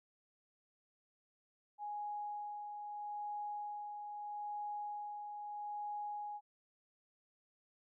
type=tone with tremolo; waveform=sine; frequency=830.6 Hz; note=G#5; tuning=in tune; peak=-39 dBFS; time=1.78-6.41 s; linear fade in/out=50 ms; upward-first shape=sine; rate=0.78 Hz; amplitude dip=40%; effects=none